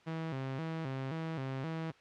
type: tone with vibrato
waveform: sawtooth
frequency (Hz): 146.83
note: D3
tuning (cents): 0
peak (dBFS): -32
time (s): 0.06-1.92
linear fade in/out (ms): 20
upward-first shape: square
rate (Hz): 1.9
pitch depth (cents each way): 170
effects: white hiss -62 dBFS RMS until 2 s + low-pass 3000 Hz 12 dB/octave